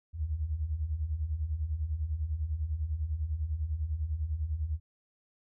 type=beating tone pair; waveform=sine; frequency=70 / 80 Hz; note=C#2 / D#2; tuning=+18 / +49 cents; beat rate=10 Hz; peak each=-36 / -31 dBFS; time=0.13-4.8 s; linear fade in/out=50 ms; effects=none